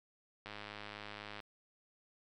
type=click train; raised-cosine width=0.3 ms; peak=-29 dBFS; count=99; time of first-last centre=0.46-1.402 s; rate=104 Hz; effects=MP3 96 kbps